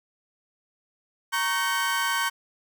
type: chord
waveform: 30% pulse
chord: G diminished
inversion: first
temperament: equal with one note detuned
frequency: 932.3 / 1108.7 / 1540.2 Hz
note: Bb5 / Db6 / G6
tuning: 0 / 0 / -31 cents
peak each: -27 / -26 / -24 dBFS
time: 1.32-2.3 s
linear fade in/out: 20 ms
effects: none